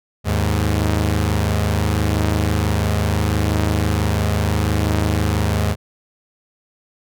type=tone pair together; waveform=sawtooth; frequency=78.5 / 104.42 Hz; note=D#2 / G#2; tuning=+16 / +10 cents; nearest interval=perfect fourth; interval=494 cents; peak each=-15 dBFS; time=0.24-5.76 s; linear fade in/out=50 ms; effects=none